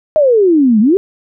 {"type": "exponential two-way sweep", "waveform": "sine", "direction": "down then up", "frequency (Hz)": [638, 202.9, 415], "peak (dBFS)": -6, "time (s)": [0.16, 0.97], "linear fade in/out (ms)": 0, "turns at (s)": 0.8, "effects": []}